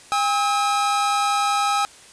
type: tone pair together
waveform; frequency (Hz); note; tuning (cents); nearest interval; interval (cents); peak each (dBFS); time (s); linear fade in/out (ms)
45% pulse; 809 / 1284.2; G#5 / E6; -46 / -46; minor sixth; 800; -21; 0.12-1.85; 0
effects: white hiss -46 dBFS RMS until 2.12 s + resampled to 22050 Hz